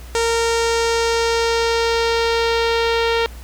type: tone with low-pass filter sweep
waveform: sawtooth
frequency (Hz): 461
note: A#4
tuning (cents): -19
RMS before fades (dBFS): -18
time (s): 0.15-3.26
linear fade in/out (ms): 0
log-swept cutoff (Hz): 7500 to 3600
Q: 1.7
effects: added 60 Hz sine -33 dBFS peak until 3.43 s + pink hiss -43 dBFS RMS until 3.43 s